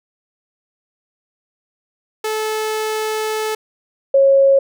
sawtooth / sine tone pair in turn, 434 / 546.8 Hz, A4 / C#5, -24 / -24 cents, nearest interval major third, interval 400 cents, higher second, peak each -15 / -8 dBFS, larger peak second, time 2.24-3.55 / 4.14-4.59 s, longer first, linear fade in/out 5 ms, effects none

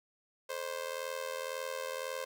sawtooth tone with amplitude modulation, 523.3 Hz, C5, in tune, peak -29 dBFS, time 0.49-2.25 s, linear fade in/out 10 ms, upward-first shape sine, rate 81.9 Hz, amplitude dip 85%, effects none

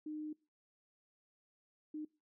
sine tone bursts at uneven times, 305.5 Hz, D#4, 32 cents flat, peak -40 dBFS, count 2, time 0.06-0.33 / 1.94-2.05 s, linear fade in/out 5 ms, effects noise-tail reverb RT60 0.3 s tail -23 dB re dry

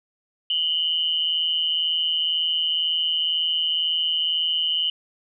sine tone pair together, 2900 / 3062 Hz, F#7 / G7, -35 / -41 cents, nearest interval minor second, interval 94 cents, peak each -23 dBFS, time 0.5-4.9 s, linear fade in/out 2 ms, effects none

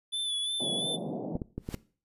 square tone with vibrato, 3471 Hz, A7, 24 cents flat, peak -30 dBFS, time 0.12-0.97 s, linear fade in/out 20 ms, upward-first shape sine, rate 2.9 Hz, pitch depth 39 cents each way
pink band-pass noise, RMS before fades -36 dBFS, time 0.6-1.37 s, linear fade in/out 2 ms, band 140 to 740 Hz, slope 48 dB/octave
clicks, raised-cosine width 3 ms, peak -21 dBFS, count 5, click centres 1.354 / 1.418 / 1.58 / 1.689 / 1.743 s
pink noise with exponential growth, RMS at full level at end -40 dBFS, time 1.58-1.75 s, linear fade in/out 2 ms, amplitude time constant 36 ms
effects noise-tail reverb RT60 0.4 s tail -18 dB re dry + resampled to 32000 Hz

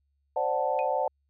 sine chord, D dominant seventh, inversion third, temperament equal, 523.3 / 587.3 / 740 / 880 Hz, C5 / D5 / F#5 / A5, 0 / 0 / 0 / 0 cents, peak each -30 dBFS, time 0.36-1.08 s, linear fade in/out 5 ms
sine tone with exponential decay, 2489 Hz, D#7, in tune, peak -33 dBFS, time 0.79-0.89 s, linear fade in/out 0 ms, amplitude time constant 20 ms
effects added 70 Hz sine -70 dBFS peak until 1.29 s

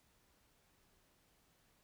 silence, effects pink hiss -73 dBFS RMS until 1.83 s

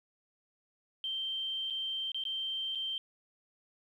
sine tone with dropouts, 3136 Hz, G7, in tune, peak -33 dBFS, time 1.04-2.98 s, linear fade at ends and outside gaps 1 ms, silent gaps 1.701-1.706 / 2.118-2.145 / 2.238-2.252 / 2.75-2.755 s, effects 11-bit

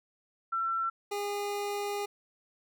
sine / 25% pulse tone pair in turn, 1347 / 407.9 Hz, E6 / G#4, +37 / -31 cents, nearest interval octave + major sixth, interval 2068 cents, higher first, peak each -28 dBFS, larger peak neither, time 0.52-0.9 / 1.11-2.06 s, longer second, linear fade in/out 10 ms, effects none

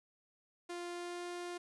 sawtooth tone with pitch glide, 349.2 to 351.6 Hz, F4 to F4, 0 to +12 cents, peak -37 dBFS, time 0.69-1.58 s, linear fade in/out 10 ms, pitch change +12 cents, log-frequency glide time 0.92-1.24 s, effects resampled to 24000 Hz + 11-bit

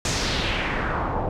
pink noise with low-pass filter sweep, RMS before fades -25 dBFS, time 0.05-1.29 s, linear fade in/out 2 ms, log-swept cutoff 7100 to 700 Hz, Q 2.2, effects none

